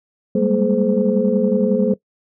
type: tone cluster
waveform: sine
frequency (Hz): 195.1 / 206 / 231.6 / 424.8 / 517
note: G3 / G#3 / A#3 / G#4 / C5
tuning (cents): -8 / -14 / -11 / +39 / -21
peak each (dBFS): -20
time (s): 0.35-1.94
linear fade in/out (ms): 5
effects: noise-tail reverb RT60 0.1 s tail -19 dB re dry + tanh soft clip ceiling -3 dBFS